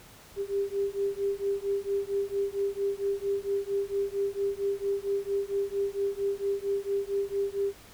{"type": "beating tone pair", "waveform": "sine", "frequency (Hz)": [395.6, 400], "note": ["G4", "G4"], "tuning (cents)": [16, 35], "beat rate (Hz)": 4.4, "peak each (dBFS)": -30, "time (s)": [0.36, 7.74], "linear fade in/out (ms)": 50, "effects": ["pink hiss -52 dBFS RMS until 7.93 s"]}